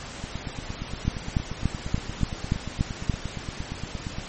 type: two click trains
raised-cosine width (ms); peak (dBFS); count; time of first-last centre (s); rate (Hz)
5; -19 / -9; 35 / 8; 0.24-4.184 / 1.08-3.097; 8.62 / 3.47
effects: pink hiss -38 dBFS RMS until 4.28 s + MP3 32 kbps